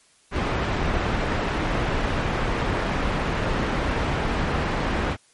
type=low-pass noise; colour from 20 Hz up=pink; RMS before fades=-24 dBFS; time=0.31-5.17 s; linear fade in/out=50 ms; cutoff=2200 Hz; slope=12 dB/octave; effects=white hiss -58 dBFS RMS until 5.33 s + MP3 48 kbps